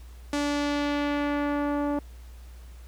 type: tone with low-pass filter sweep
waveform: sawtooth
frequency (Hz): 289.6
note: D4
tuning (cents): -24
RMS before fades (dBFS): -27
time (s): 0.33-1.99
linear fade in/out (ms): 2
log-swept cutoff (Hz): 7900 to 880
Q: 0.99
effects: added 60 Hz sine -42 dBFS peak until 2.87 s + pink hiss -57 dBFS RMS until 2.87 s